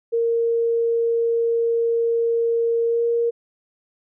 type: tone with pitch glide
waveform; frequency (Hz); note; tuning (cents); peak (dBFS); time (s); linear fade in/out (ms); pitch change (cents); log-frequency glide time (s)
sine; 463.4 to 468; A#4 to A#4; -10 to +7; -17; 0.12-3.31; 20; +17; 2.86-3.03
effects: none